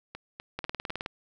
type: two click trains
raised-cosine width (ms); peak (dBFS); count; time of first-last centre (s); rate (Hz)
0.3; -17 / -23; 10 / 4; 0.59-1.061 / 0.15-0.898; 19.1 / 4.01
effects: none